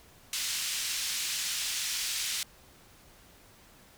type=band-pass noise; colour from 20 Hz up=white; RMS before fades=-33 dBFS; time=0.33-2.43 s; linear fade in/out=2 ms; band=2400 to 6800 Hz; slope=12 dB/octave; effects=pink hiss -57 dBFS RMS until 3.97 s